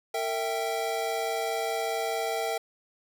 square chord, E diminished, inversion second, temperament equal with one note detuned, 455 / 659.3 / 784 Hz, Bb4 / E5 / G5, -42 / 0 / 0 cents, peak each -33 dBFS, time 0.14-2.58 s, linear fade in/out 5 ms, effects none

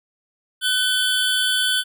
square tone cluster, 1505 / 3081 / 3417 Hz, F#6 / G7 / G#7, +29 / -31 / +49 cents, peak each -23 dBFS, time 0.61-1.84 s, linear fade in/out 50 ms, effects none

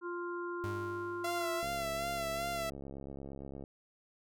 harmonic tone, 349.2 Hz, F4, in tune, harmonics 1 / 3 / 4, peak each -38 / -43 / -44 dBFS, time 0.01-1.64 s, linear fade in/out 50 ms
40% pulse tone with exponential decay, 100.9 Hz, G#2, 49 cents flat, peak -36 dBFS, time 0.64-1.93 s, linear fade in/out 0 ms, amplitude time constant 280 ms
sawtooth tone with vibrato, 677 Hz, E5, 46 cents sharp, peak -31 dBFS, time 1.24-2.7 s, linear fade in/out 5 ms, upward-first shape sine, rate 2.6 Hz, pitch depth 43 cents each way
click train, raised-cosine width 2 ms, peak -32 dBFS, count 139, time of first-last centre 1.63-3.639 s, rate 68.7 Hz
effects none

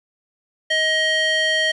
square tone with band-pass filter, 630 Hz, D#5, 21 cents sharp, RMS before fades -19 dBFS, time 0.7-1.72 s, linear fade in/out 10 ms, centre 2600 Hz, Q 2.5, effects resampled to 24000 Hz + 8-bit

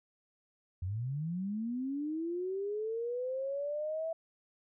sine linear sweep, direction up, 85 to 659.3 Hz, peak -33 dBFS, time 0.82-4.13 s, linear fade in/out 5 ms, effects none

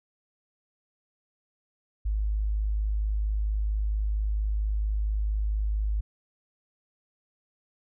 sine tone, 52.2 Hz, G#1, 10 cents sharp, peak -24 dBFS, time 2.05-6.01 s, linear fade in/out 10 ms, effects none

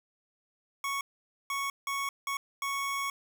25% pulse tone bursts at uneven times, 1108.7 Hz, C#6, in tune, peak -27 dBFS, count 5, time 0.84-1.01 / 1.5-1.7 / 1.87-2.09 / 2.27-2.37 / 2.62-3.1 s, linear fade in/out 2 ms, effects none

